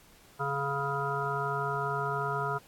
harmonic tone, 140 Hz, C#3, 18 cents sharp, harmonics 1 / 3 / 5 / 7 / 9 / 10, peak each -36 / -36 / -37 / -35 / -35 / -37 dBFS, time 0.39-2.59 s, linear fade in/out 20 ms, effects pink hiss -58 dBFS RMS until 2.67 s + AAC 64 kbps

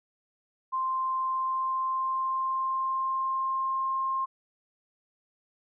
sine tone with pitch glide, 1046.5 to 1062.3 Hz, C6 to C6, 0 to +26 cents, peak -26 dBFS, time 0.72-4.26 s, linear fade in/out 20 ms, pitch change +26 cents, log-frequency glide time 1.27-3.98 s, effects none

